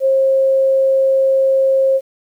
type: tone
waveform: sine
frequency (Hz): 535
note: C5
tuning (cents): +38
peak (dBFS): -10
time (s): 0-2.01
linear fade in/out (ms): 50
effects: 8-bit